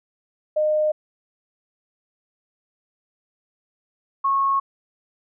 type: tone pair in turn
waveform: sine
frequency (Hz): 612 / 1095.5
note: D#5 / C#6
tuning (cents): -29 / -21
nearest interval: minor seventh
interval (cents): 1008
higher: second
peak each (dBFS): -17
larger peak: neither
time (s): 0.56-0.92 / 4.24-4.6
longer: neither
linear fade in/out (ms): 10
effects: none